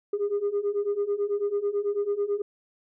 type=beating tone pair; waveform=sine; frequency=402.1 / 411.2 Hz; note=G4 / G#4; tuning=+44 / -17 cents; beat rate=9.1 Hz; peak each=-27 / -25 dBFS; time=0.13-2.42 s; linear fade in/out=5 ms; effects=tanh soft clip ceiling -20 dBFS